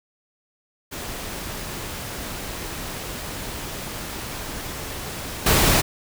pink noise with level steps, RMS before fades -32 / -17 dBFS, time 0.91-5.82 s, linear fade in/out 20 ms, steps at 5.46 s, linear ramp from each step 5 ms, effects none

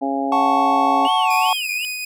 harmonic tone, 137.2 Hz, C#3, 17 cents flat, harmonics 2 / 3 / 4 / 5 / 6, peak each -22 / -31 / -29 / -25 / -25 dBFS, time 0.01-1.08 s, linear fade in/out 20 ms
triangle chord, F# minor, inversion none, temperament equal, 740 / 880 / 1108.7 Hz, F#5 / A5 / C#6, 0 / 0 / 0 cents, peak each -18 / -17 / -18 dBFS, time 0.32-1.53 s, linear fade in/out 2 ms
triangle tone with vibrato, 2794 Hz, F7, in tune, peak -22 dBFS, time 1.05-1.85 s, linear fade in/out 0 ms, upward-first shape sine, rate 2.6 Hz, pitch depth 270 cents each way
sawtooth tone with tremolo, 2489 Hz, D#7, in tune, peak -20 dBFS, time 1.3-2.05 s, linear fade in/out 5 ms, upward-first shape triangle, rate 5.5 Hz, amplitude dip 30%
effects none

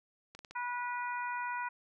clicks, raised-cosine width 0.2 ms, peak -31 dBFS, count 4, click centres 0.35 / 0.391 / 0.448 / 0.51 s
harmonic tone, 488.1 Hz, B4, 20 cents flat, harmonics 2 / 3 / 4 / 5, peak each -36 / -40 / -45 / -46 dBFS, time 0.55-1.69 s, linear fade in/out 10 ms
effects none

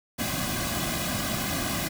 pink noise with comb filter, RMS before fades -29 dBFS, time 0.18-1.89 s, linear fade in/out 20 ms, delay 2.2 ms, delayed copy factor -0.9, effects none

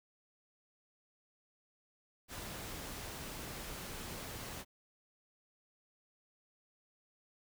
pink noise, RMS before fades -45 dBFS, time 2.28-4.65 s, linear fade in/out 50 ms, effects none

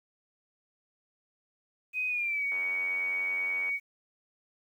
sine tone with pitch glide, 2507 to 2246 Hz, D#7 to C#7, +12 to +22 cents, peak -28 dBFS, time 1.93-3.8 s, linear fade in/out 50 ms, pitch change -190 cents, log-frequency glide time 2.08-2.45 s
click train, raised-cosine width 0.5 ms, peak -30 dBFS, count 107, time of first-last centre 2.52-3.691 s, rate 90.5 Hz
effects high-pass 400 Hz 12 dB/octave + 10-bit

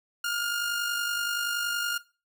sawtooth tone with amplitude modulation, 1414 Hz, F6, 21 cents sharp, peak -22 dBFS, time 0.24-1.98 s, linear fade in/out 5 ms, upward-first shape sine, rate 50.6 Hz, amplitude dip 45%, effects noise-tail reverb RT60 0.3 s tail -17 dB re dry

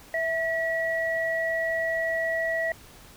sine tone pair together, 657.6 / 1931 Hz, E5 / B6, -4 / -39 cents, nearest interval octave + perfect fifth, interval 1865 cents, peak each -27 dBFS, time 0.14-2.72 s, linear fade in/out 2 ms, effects pink hiss -50 dBFS RMS until 3.16 s

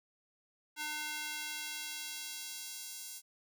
square tone with high-pass filter sweep, 302 Hz, D4, 48 cents sharp, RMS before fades -42 dBFS, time 0.76-3.22 s, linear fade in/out 50 ms, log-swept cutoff 1400 to 6600 Hz, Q 0.79, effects none

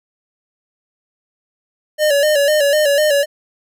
square tone with vibrato, 587.3 Hz, D5, in tune, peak -12 dBFS, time 1.98-3.26 s, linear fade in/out 50 ms, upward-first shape square, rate 4 Hz, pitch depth 63 cents each way, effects none

